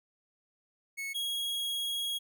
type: tone pair in turn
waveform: 45% pulse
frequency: 2200 / 3306 Hz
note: C#7 / G#7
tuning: -14 / -9 cents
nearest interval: perfect fifth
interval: 705 cents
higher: second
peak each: -35 / -31 dBFS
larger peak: second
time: 0.97-1.14 / 1.14-2.19 s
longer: second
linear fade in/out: 20 ms
effects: none